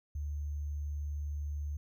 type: tone with sample-and-hold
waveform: sine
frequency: 73.42 Hz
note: D2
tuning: in tune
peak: -34 dBFS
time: 0.15-1.77 s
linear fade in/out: 5 ms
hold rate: 6300 Hz
effects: none